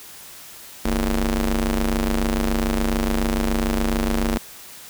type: ring-modulated tone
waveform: sawtooth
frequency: 97 Hz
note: G2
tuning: 18 cents flat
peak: -12 dBFS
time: 0.85-4.38 s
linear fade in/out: 5 ms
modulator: 132 Hz
effects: white hiss -41 dBFS RMS until 4.89 s